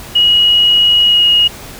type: tone with pitch glide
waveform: sine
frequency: 2900 to 2877 Hz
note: F#7 to F#7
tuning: -35 to -49 cents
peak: -6 dBFS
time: 0.15-1.48 s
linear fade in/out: 10 ms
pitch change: -14 cents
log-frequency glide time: 1.06-1.26 s
effects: pink hiss -31 dBFS RMS until 1.79 s